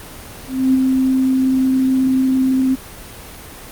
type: tone with ADSR envelope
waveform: sine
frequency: 261.6 Hz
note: C4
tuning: in tune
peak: -9 dBFS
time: 0.47-2.76 s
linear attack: 270 ms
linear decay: 18 ms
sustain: -3 dB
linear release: 23 ms
effects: pink hiss -35 dBFS RMS until 3.71 s + Opus 24 kbps